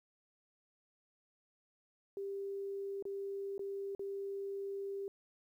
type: tone with dropouts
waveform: sine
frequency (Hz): 395.4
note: G4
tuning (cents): +15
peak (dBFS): -38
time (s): 2.17-5.08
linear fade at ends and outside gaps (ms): 1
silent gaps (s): 3.025-3.053 / 3.58-3.593 / 3.95-3.994
effects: 12-bit